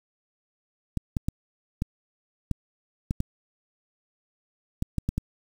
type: clicks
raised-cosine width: 5 ms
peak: -13 dBFS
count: 11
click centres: 0.973 / 1.168 / 1.285 / 1.821 / 2.513 / 3.109 / 3.204 / 4.824 / 4.983 / 5.09 / 5.18 s
effects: 7-bit